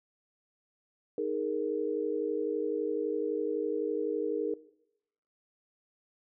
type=chord; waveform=sine; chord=D# suspended fourth; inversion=none; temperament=just; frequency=311.1 / 414.8 / 466.7 Hz; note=D#4 / G#4 / A#4; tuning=0 / -2 / +2 cents; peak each=-36 / -33 / -32 dBFS; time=1.18-4.54 s; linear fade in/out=2 ms; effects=noise-tail reverb RT60 0.8 s tail -19 dB re dry